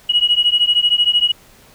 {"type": "beating tone pair", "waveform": "sine", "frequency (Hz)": [2901, 2914], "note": ["F#7", "F#7"], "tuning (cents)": [-35, -27], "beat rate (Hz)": 13, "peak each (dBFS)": -14, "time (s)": [0.09, 1.32], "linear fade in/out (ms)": 10, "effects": ["tanh soft clip ceiling -4 dBFS", "pink hiss -47 dBFS RMS until 1.74 s"]}